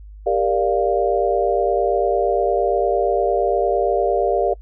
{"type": "chord", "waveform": "sine", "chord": "G minor seventh", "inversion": "none", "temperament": "equal with one note detuned", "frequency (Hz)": [397.5, 466.2, 587.3, 698.5], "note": ["G4", "Bb4", "D5", "F5"], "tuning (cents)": [24, 0, 0, 0], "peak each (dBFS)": -21, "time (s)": [0.26, 4.54], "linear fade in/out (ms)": 10, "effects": ["noise-tail reverb RT60 0.1 s tail -24 dB re dry", "added 51 Hz sine -36 dBFS peak until 4.61 s"]}